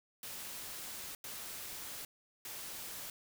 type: noise bursts at uneven times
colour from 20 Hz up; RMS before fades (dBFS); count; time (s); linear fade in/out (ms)
white; -45; 3; 0.23-1.15 / 1.24-2.05 / 2.45-3.1; 2
effects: none